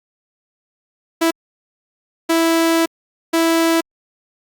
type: tone bursts at uneven times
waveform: sawtooth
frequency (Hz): 329.6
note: E4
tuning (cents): 0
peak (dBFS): -9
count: 3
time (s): 1.21-1.31 / 2.29-2.86 / 3.33-3.81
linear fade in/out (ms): 10
effects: Opus 48 kbps

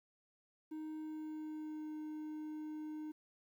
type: tone with pitch glide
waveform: triangle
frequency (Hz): 311.1 to 307.2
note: D#4 to D#4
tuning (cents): 0 to -22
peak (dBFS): -40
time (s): 0.71-3.12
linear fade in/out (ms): 10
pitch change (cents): -22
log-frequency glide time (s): 0.99-1.94
effects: 12-bit

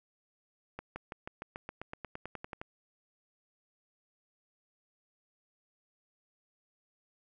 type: accelerating click train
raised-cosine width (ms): 0.5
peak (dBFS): -25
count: 16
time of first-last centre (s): 0.79-2.615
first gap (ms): 170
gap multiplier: 0.95
effects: none

